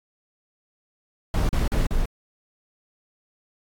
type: noise bursts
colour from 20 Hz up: brown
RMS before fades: -21 dBFS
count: 4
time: 1.34-2.057 s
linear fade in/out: 2 ms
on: 150 ms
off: 39 ms
effects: AAC 64 kbps